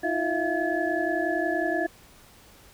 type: tone cluster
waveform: sine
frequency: 319 / 349.7 / 651 / 697 / 1713 Hz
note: D#4 / F4 / E5 / F5 / A6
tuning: +43 / +2 / -22 / -4 / -47 cents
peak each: -30 dBFS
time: 0.03-1.87 s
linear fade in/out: 10 ms
effects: pink hiss -53 dBFS RMS until 2.73 s